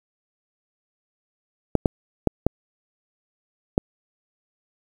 clicks, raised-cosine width 2 ms, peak -3 dBFS, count 5, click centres 1.753 / 1.858 / 2.273 / 2.466 / 3.779 s, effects 7-bit

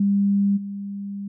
sine tone with level steps, 200 Hz, G3, 35 cents sharp, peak -16 / -28 dBFS, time 0-1.28 s, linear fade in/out 5 ms, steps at 0.56 s, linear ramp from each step 20 ms, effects none

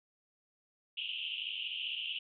pink band-pass noise, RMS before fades -39 dBFS, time 0.97-2.19 s, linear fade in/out 5 ms, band 2700 to 3200 Hz, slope 96 dB/octave, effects none

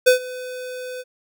square tone with ADSR envelope, 504 Hz, B4, 35 cents sharp, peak -9 dBFS, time 0.06-1.04 s, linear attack 16 ms, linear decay 110 ms, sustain -21 dB, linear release 38 ms, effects none

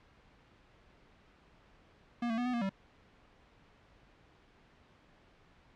square tone with pitch steps, 238.2 / 225.7 / 244.4 / 249.6 / 236.2 / 193.7 Hz, A#3 / A3 / B3 / B3 / A#3 / G3, +38 / +44 / -18 / +19 / +23 / -20 cents, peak -32 dBFS, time 2.22-2.694 s, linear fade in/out 5 ms, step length 79 ms, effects pink hiss -63 dBFS RMS until 5.75 s + low-pass 3000 Hz 12 dB/octave

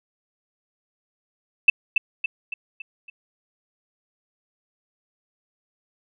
sine tone with echo, 2647 Hz, E7, 7 cents sharp, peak -8 dBFS, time 1.68-1.7 s, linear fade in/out 5 ms, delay 280 ms, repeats 5, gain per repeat -6 dB, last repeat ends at 3.1 s, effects none

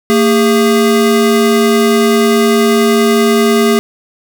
square tone pair together, 227.2 / 406.9 Hz, A#3 / G#4, -44 / -35 cents, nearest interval minor seventh, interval 1009 cents, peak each -11 dBFS, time 0.1-3.79 s, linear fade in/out 0 ms, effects none

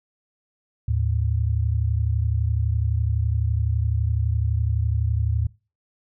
sine tone pair together, 77 / 108.89 Hz, D#2 / A2, -17 / -18 cents, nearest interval tritone, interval 599 cents, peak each -22 dBFS, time 0.88-5.47 s, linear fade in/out 5 ms, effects noise-tail reverb RT60 0.3 s tail -21 dB re dry

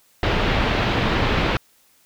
pink low-pass noise, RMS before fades -20 dBFS, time 0.23-1.57 s, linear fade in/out 2 ms, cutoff 3600 Hz, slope 24 dB/octave, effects white hiss -58 dBFS RMS until 2.05 s

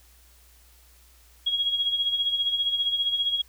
sine tone with tremolo, 3303 Hz, G#7, 10 cents flat, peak -20 dBFS, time 1.46-3.42 s, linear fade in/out 10 ms, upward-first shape sine, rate 15 Hz, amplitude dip 60%, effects added 60 Hz sine -55 dBFS peak until 3.48 s + white hiss -58 dBFS RMS until 3.48 s

